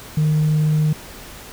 sine tone, 153.5 Hz, D#3, 23 cents flat, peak -12 dBFS, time 0.17-0.93 s, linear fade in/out 5 ms, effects tanh soft clip ceiling -12 dBFS + pink hiss -38 dBFS RMS until 1.52 s

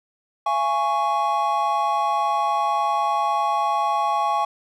triangle chord, Db major, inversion first, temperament equal with one note detuned, 680.9 / 830.6 / 1108.7 Hz, F5 / Ab5 / Db6, -44 / 0 / 0 cents, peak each -25 / -20 / -21 dBFS, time 0.46-4.45 s, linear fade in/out 5 ms, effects none

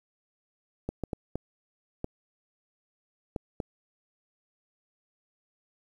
clicks, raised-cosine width 2 ms, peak -18 dBFS, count 7, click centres 0.89 / 1.037 / 1.132 / 1.356 / 2.044 / 3.362 / 3.602 s, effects 9-bit

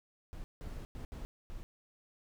brown noise bursts at uneven times, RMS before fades -43 dBFS, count 5, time 0.33-0.44 / 0.61-0.85 / 0.95-1.05 / 1.12-1.25 / 1.5-1.63 s, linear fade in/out 0 ms, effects none

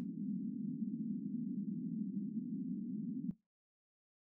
white band-pass noise, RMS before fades -41 dBFS, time 0-3.31 s, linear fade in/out 0 ms, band 180 to 250 Hz, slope 48 dB/octave, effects noise-tail reverb RT60 0.2 s tail -19 dB re dry

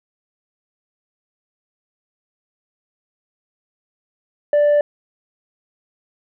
sine tone with tanh clipping, 587.3 Hz, D5, in tune, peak -12 dBFS, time 4.53-4.81 s, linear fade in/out 2 ms, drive 2 dB, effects none

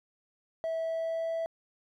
triangle tone with pitch glide, 652 to 657.7 Hz, E5 to E5, -19 to -4 cents, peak -27 dBFS, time 0.64-1.46 s, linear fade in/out 0 ms, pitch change +15 cents, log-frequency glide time 0.78-1.32 s, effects tanh soft clip ceiling -24 dBFS

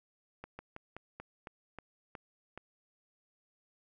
slowing click train, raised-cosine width 0.5 ms, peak -29 dBFS, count 9, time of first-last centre 0.44-2.576 s, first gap 150 ms, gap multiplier 1.16, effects none

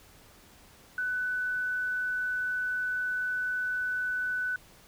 sine tone, 1496 Hz, F#6, 19 cents sharp, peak -28 dBFS, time 0.98-4.56 s, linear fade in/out 2 ms, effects pink hiss -56 dBFS RMS until 4.87 s

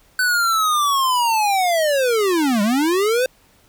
square linear two-way sweep, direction down then up, 1516 to 197.1 to 524 Hz, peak -16 dBFS, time 0.19-3.26 s, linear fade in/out 2 ms, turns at 2.62 s, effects pink hiss -55 dBFS RMS until 3.68 s

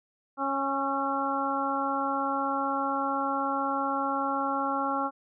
harmonic tone with a mistuned harmonic, 274.9 Hz, C#4, 14 cents flat, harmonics 1 / 2 / 3 / 4 / 5, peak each -33 / -35 / -31 / -32 / -32 dBFS, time 0.37-5.11 s, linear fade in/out 50 ms, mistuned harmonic 5, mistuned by -21 cents, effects none

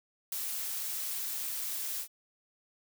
blue noise with ADSR envelope, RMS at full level -32 dBFS, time 0.32-2.08 s, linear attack 5 ms, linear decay 4 ms, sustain -4 dB, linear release 80 ms, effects none

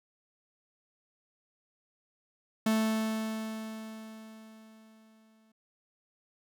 45% pulse tone with exponential decay, 219.9 Hz, A3, 1 cent flat, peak -24 dBFS, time 2.66-5.52 s, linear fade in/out 5 ms, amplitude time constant 620 ms, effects none

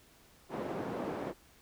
white band-pass noise, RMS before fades -38 dBFS, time 0.49-1.34 s, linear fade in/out 50 ms, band 170 to 550 Hz, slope 12 dB/octave, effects pink hiss -62 dBFS RMS until 1.61 s

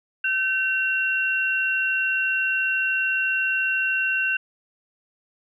sine tone pair together, 1536 / 2737 Hz, G6 / F7, -36 / -36 cents, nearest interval minor seventh, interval 1000 cents, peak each -23 dBFS, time 0.24-4.37 s, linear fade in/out 5 ms, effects none

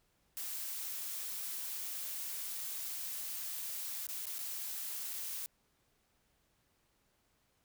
blue noise with dropouts, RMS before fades -41 dBFS, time 0.37-5.46 s, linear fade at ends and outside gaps 0 ms, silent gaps 4.068-4.088 / 4.256-4.268 / 4.383-4.389 / 5.134-5.138 s, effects pink hiss -75 dBFS RMS until 7.64 s

